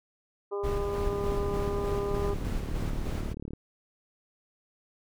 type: harmonic tone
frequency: 201.8 Hz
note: G#3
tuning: 49 cents flat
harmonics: 2 / 3 / 4 / 5 / 6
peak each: -30 / -42 / -44 / -42 / -43 dBFS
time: 0.51-2.35 s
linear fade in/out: 20 ms
type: noise with tremolo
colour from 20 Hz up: brown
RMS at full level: -31 dBFS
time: 0.63-3.34 s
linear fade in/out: 20 ms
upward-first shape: square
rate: 3.3 Hz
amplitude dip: 30%
type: click train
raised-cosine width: 3 ms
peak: -25 dBFS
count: 89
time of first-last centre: 1.13-3.534 s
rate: 36.6 Hz
effects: none